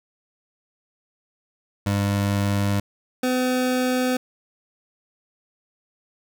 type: tone pair in turn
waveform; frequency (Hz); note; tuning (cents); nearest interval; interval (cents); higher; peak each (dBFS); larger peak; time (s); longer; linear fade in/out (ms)
25% pulse; 100.6 / 253.5; G2 / B3; +45 / +45; octave + major third; 1600; second; -16; neither; 1.86-2.8 / 3.23-4.17; neither; 5
effects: none